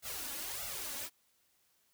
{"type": "noise with flanger", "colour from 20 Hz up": "white", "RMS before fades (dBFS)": -41, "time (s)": [0.02, 1.1], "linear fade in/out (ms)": 50, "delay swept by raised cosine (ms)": [1.4, 3.6], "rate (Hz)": 1.6, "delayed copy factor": 0.85, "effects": ["white hiss -73 dBFS RMS until 1.93 s"]}